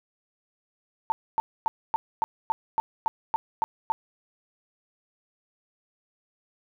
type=tone bursts; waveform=sine; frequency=895 Hz; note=A5; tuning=29 cents sharp; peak=-20 dBFS; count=11; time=1.1-3.92 s; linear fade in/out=0 ms; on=20 ms; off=260 ms; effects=none